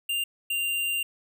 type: tone pair in turn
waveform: square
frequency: 2794 / 2784 Hz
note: F7 / F7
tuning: 0 / -6 cents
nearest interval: unison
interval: 6 cents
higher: first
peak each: -26 dBFS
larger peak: neither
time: 0.09-0.24 / 0.5-1.03 s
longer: second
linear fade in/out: 5 ms
effects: none